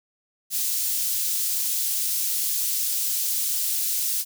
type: high-pass noise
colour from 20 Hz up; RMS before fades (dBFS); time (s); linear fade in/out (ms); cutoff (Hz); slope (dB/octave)
white; -25; 0.5-4.25; 50; 4900; 12
effects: none